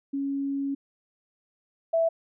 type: tone pair in turn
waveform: sine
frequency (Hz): 277.2 / 659.3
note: C#4 / E5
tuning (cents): 0 / 0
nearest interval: octave + minor third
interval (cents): 1500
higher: second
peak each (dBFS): -26 / -20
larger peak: second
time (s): 0.13-0.75 / 1.93-2.09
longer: first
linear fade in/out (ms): 10
effects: none